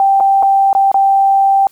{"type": "tone with dropouts", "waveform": "sine", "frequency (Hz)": 784, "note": "G5", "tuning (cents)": 0, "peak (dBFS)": -7, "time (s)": [0, 1.67], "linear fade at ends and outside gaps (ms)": 1, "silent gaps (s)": [[0.201, 0.206], [0.426, 0.43], [0.73, 0.75], [0.916, 0.943]], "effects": ["white hiss -50 dBFS RMS until 1.71 s"]}